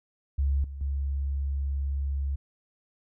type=tone with level steps; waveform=sine; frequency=69.3 Hz; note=C#2; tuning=in tune; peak=-22 / -35 / -26 dBFS; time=0.38-2.36 s; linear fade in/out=10 ms; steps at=0.64 / 0.81 s; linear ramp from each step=2 ms; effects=none